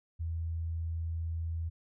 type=tone; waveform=sine; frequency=82.4 Hz; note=E2; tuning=in tune; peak=-32 dBFS; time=0.19-1.7 s; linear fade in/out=20 ms; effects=none